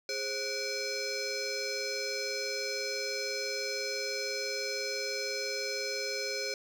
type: tone with frequency modulation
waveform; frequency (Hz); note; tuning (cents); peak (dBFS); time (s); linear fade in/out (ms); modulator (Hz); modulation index
sine; 2306; D7; -32; -29; 0.09-6.54; 2; 946; 3.8
effects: tanh soft clip ceiling -31 dBFS + 10-bit